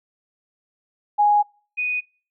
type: tone pair in turn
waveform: sine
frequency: 829 / 2484 Hz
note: G#5 / D#7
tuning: -3 / -3 cents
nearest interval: octave + perfect fifth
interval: 1900 cents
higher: second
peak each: -13 / -21 dBFS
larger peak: first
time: 1.18-1.43 / 1.77-2.01 s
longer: first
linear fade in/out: 20 ms
effects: noise-tail reverb RT60 0.4 s tail -25 dB re dry